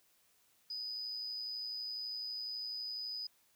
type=tone with amplitude modulation; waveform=sine; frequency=4981 Hz; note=D#8; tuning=1 cent sharp; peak=-36 dBFS; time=0.7-3.27 s; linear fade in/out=5 ms; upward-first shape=sine; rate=112 Hz; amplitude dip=40%; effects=tanh soft clip ceiling -34 dBFS + white hiss -71 dBFS RMS until 3.55 s